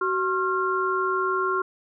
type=tone cluster; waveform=sine; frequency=376 / 1076 / 1383 Hz; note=F#4 / C6 / F6; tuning=+28 / +48 / -17 cents; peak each=-26 dBFS; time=0.01-1.62 s; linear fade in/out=5 ms; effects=none